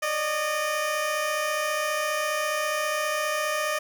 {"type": "tone pair together", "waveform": "15% pulse", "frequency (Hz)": [575.2, 610], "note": ["D5", "D#5"], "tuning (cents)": [-36, -34], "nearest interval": "minor second", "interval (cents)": 102, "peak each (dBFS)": [-27, -19], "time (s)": [0.02, 3.79], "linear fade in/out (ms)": 10, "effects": []}